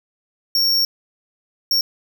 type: tone bursts at uneven times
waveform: square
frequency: 5510 Hz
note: F8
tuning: 24 cents flat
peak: -15 dBFS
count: 2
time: 0.55-0.85 / 1.71-1.81 s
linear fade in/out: 2 ms
effects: none